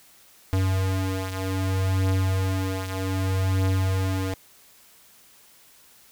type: beating tone pair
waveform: square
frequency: 94.6 / 95.24 Hz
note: F#2 / G2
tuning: +39 / -49 cents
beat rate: 0.64 Hz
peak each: -24 / -29 dBFS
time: 0.53-4.34 s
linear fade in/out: 0 ms
effects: white hiss -54 dBFS RMS until 6.11 s